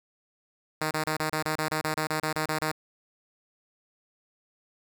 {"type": "tone bursts", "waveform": "5% pulse", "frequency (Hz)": 155.56, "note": "D#3", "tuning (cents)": 0, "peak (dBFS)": -15, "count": 15, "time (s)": [0.81, 2.716], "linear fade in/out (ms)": 5, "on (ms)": 100, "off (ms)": 29, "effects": []}